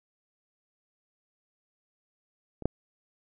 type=clicks; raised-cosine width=2 ms; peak=-26 / -11 dBFS; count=2; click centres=2.623 / 2.656 s; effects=none